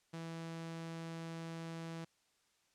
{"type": "tone", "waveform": "sawtooth", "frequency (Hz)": 164.81, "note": "E3", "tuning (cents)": 0, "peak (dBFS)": -39, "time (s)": [0.13, 2.05], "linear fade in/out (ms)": 10, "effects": ["white hiss -75 dBFS RMS until 2.74 s", "low-pass 8000 Hz 12 dB/octave"]}